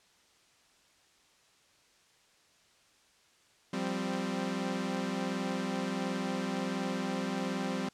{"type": "chord", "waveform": "sawtooth", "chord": "F suspended second", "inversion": "none", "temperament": "equal with one note detuned", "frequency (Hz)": [174.61, 196, 260.1], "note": ["F3", "G3", "C4"], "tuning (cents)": [0, 0, -10], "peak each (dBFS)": [-35, -31, -32], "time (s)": [3.73, 7.89], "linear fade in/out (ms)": 5, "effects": ["white hiss -65 dBFS RMS until 7.93 s", "low-pass 7000 Hz 12 dB/octave"]}